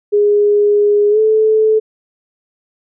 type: tone with pitch glide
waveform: sine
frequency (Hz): 413 to 435.5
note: G#4 to A4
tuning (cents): -10 to -18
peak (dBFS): -8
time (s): 0.12-1.8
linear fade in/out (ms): 20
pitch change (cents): +92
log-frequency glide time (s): 1.1-1.19
effects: none